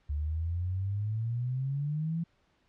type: exponential sweep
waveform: sine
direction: up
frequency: 71.6 to 169.9 Hz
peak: -29 dBFS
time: 0.09-2.24 s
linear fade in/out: 10 ms
effects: pink hiss -70 dBFS RMS until 2.68 s + low-pass 4000 Hz 12 dB/octave